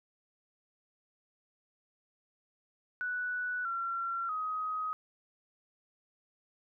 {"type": "tone with pitch steps", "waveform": "sine", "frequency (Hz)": [1480, 1365, 1259], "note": ["F#6", "F6", "D#6"], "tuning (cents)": [0, -40, 20], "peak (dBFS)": -32, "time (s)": [3.01, 4.93], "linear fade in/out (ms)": 0, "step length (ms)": 640, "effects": []}